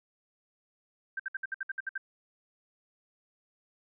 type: tone bursts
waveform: sine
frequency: 1568 Hz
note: G6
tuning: in tune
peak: -31 dBFS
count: 10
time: 1.17-1.979 s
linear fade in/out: 5 ms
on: 26 ms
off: 61 ms
effects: none